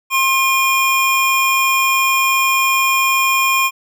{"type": "tone pair together", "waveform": "square", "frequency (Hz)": [1067.1, 2424], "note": ["C6", "D#7"], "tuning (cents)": [34, -46], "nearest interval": "octave + major second", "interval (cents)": 1420, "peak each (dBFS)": -16, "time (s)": [0.1, 3.71], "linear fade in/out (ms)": 50, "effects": []}